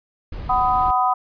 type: noise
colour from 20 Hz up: brown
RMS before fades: -30 dBFS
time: 0.32-0.91 s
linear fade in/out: 5 ms
type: harmonic tone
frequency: 250 Hz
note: B3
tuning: 21 cents sharp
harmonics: 3 / 4 / 5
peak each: -19 / -20 / -21 dBFS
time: 0.49-1.14 s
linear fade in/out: 10 ms
effects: resampled to 11025 Hz